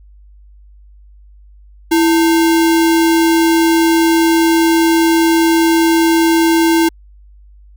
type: tone with sample-and-hold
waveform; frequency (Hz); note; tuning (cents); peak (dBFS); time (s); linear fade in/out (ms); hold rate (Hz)
sine; 330; E4; +2; -8; 1.91-6.89; 10; 1225
effects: added 50 Hz sine -39 dBFS peak until 7.76 s